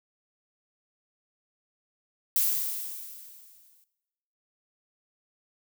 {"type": "noise with exponential decay", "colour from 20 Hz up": "violet", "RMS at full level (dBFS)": -23, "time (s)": [2.36, 3.84], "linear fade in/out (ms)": 1, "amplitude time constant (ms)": 320, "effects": ["noise-tail reverb RT60 1.0 s tail -17 dB re dry"]}